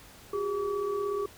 sine tone cluster, 369.9 / 406.6 / 1144 Hz, F#4 / G#4 / D6, 0 / -37 / -46 cents, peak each -37 / -29 / -36 dBFS, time 0.33-1.26 s, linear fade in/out 5 ms, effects pink hiss -52 dBFS RMS until 1.37 s

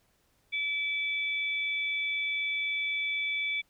sine tone pair together, 2304 / 3461 Hz, D7 / A7, -34 / -29 cents, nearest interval perfect fifth, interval 705 cents, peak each -29 / -36 dBFS, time 0.52-3.62 s, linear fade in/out 20 ms, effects pink hiss -70 dBFS RMS until 3.69 s

